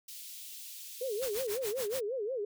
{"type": "high-pass noise", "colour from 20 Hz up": "white", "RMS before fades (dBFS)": -46, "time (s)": [0.08, 1.47], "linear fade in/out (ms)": 5, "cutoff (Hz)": 2800, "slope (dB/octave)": 24}
{"type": "tone with vibrato", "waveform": "sine", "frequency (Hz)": 466.2, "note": "A#4", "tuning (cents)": 0, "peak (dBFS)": -32, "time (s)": [1.01, 2.45], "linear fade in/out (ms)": 5, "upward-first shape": "sine", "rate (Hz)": 5.5, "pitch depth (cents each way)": 250}
{"type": "noise with tremolo", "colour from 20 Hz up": "white", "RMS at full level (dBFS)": -38, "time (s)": [1.21, 2.01], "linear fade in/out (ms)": 20, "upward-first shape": "sine", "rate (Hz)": 7, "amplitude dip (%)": 95}
{"effects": []}